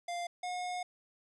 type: tone pair in turn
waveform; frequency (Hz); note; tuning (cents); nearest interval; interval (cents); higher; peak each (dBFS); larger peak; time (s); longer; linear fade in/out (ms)
square; 697 / 721.6; F5 / F#5; -4 / -44; minor second; 60; second; -36 / -36; neither; 0.08-0.27 / 0.43-0.83; second; 5
effects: resampled to 22050 Hz + 12-bit